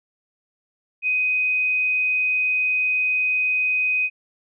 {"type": "tone", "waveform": "sine", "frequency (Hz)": 2506, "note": "D#7", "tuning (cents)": 12, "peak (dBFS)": -18, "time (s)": [1.02, 4.1], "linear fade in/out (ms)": 50, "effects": []}